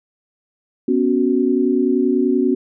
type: chord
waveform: sine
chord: B suspended second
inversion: none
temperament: equal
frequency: 246.9 / 277.2 / 370 Hz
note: B3 / C#4 / F#4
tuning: 0 / 0 / 0 cents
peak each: -18 dBFS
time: 0.88-2.55 s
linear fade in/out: 5 ms
effects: none